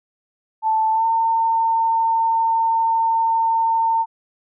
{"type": "tone with pitch glide", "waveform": "sine", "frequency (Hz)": [880, 906.3], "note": ["A5", "A#5"], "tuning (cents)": [0, -49], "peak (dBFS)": -15, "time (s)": [0.62, 4.06], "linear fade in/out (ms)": 50, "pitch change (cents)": 51, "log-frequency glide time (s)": [0.92, 1.04], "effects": []}